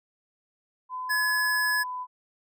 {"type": "tone with pitch glide", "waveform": "sine", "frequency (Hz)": [1014, 1001.8], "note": ["B5", "B5"], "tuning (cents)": [45, 24], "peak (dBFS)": -31, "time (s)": [0.89, 2.07], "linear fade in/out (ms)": 50, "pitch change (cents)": -21, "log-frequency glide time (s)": [1.42, 1.87]}
{"type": "tone", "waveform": "square", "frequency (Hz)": 1699, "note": "G#6", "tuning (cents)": 39, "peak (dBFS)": -24, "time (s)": [1.09, 1.84], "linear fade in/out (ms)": 20}
{"effects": []}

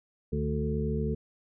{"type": "harmonic tone with a mistuned harmonic", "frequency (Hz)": 73.42, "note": "D2", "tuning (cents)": 0, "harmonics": [1, 2, 3, 5, 6], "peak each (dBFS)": [-32, -32, -33, -39, -34], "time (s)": [0.32, 1.15], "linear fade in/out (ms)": 10, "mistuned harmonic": 2, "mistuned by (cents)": 51, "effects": []}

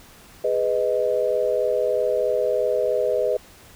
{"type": "chord", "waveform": "sine", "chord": "G# minor", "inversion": "none", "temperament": "just", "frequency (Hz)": [415.3, 498.4, 623], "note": ["G#4", "B4", "D#5"], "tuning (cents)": [0, 16, 2], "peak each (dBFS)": [-25, -22, -23], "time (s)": [0.44, 3.37], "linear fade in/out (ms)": 5, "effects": ["pink hiss -48 dBFS RMS until 3.75 s"]}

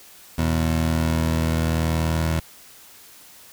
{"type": "tone pair together", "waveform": "20% pulse", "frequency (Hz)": [80.7, 120.91], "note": ["E2", "B2"], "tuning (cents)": [-36, -36], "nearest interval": "perfect fifth", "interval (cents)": 700, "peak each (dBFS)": [-15, -25], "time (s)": [0.38, 2.4], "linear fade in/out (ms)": 5, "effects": ["white hiss -47 dBFS RMS until 3.52 s"]}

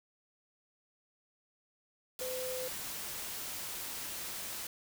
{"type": "tone in noise", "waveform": "sine", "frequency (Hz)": 510, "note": "C5", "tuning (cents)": -44, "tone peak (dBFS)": -37, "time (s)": [2.21, 2.68], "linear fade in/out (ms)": 2, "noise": "white", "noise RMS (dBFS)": -41, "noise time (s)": [2.19, 4.67], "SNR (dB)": 1, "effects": []}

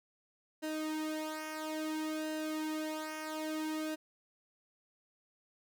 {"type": "tone with flanger", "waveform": "sawtooth", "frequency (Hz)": 311.1, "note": "D#4", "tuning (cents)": 0, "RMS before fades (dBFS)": -38, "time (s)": [0.62, 3.96], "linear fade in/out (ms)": 20, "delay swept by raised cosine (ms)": [0.87, 2.97], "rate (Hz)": 0.59, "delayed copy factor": -0.75, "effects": []}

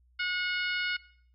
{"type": "harmonic tone", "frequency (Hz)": 726, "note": "F#5", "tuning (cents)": -33, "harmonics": [2, 3, 4, 5, 6, 7], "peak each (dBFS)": [-32, -33, -37, -43, -41, -46], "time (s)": [0.19, 0.97], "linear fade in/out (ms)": 10, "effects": ["noise-tail reverb RT60 0.6 s tail -20 dB re dry", "added 61 Hz sine -61 dBFS peak until 1.34 s"]}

